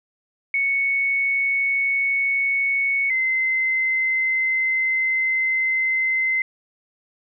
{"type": "tone pair in turn", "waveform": "sine", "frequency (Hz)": [2217, 2064], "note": ["C#7", "C7"], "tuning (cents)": [0, -24], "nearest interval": "minor second", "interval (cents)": 124, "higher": "first", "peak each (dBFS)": -18, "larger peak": "neither", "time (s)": [[0.54, 3.1], [3.1, 6.42]], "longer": "second", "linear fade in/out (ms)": 2, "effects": []}